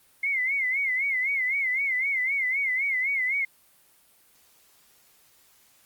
sine tone with vibrato, 2118 Hz, C7, 21 cents sharp, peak -23 dBFS, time 0.23-3.45 s, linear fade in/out 5 ms, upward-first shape sine, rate 3.9 Hz, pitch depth 110 cents each way, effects white hiss -60 dBFS RMS until 5.85 s + Opus 32 kbps

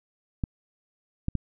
clicks, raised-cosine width 5 ms, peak -14 dBFS, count 3, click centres 0.438 / 1.284 / 1.353 s, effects none

